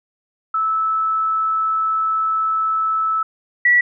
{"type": "tone pair in turn", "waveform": "sine", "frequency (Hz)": [1308, 1944.6], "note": ["E6", "B6"], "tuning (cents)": [-14, -27], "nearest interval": "perfect fifth", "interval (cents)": 687, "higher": "second", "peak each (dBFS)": [-16, -10], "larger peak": "second", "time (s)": [[0.54, 3.23], [3.65, 3.81]], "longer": "first", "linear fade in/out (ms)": 5, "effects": []}